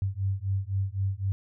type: beating tone pair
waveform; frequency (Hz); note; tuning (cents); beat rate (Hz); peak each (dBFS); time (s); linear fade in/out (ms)
sine; 95.4 / 99.3; G2 / G2; -47 / +23; 3.9; -29; 0.02-1.32; 0
effects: none